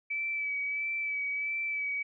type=tone with vibrato; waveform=sine; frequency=2300 Hz; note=D7; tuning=37 cents flat; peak=-30 dBFS; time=0.1-2.03 s; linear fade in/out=10 ms; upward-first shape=sine; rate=1.5 Hz; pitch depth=26 cents each way; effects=none